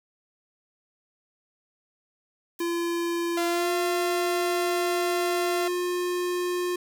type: noise with exponential decay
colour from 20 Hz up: blue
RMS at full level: -38 dBFS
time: 2.59-2.67 s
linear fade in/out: 2 ms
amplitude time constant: 16 ms
type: tone with pitch glide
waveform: square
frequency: 341.4 to 356.5 Hz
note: F4 to F4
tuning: -39 to +36 cents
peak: -26 dBFS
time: 2.6-6.76 s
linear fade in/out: 5 ms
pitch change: +75 cents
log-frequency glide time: 3.46-3.71 s
type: tone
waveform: sawtooth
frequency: 688 Hz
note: F5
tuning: 26 cents flat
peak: -24 dBFS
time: 3.37-5.68 s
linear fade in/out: 5 ms
effects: none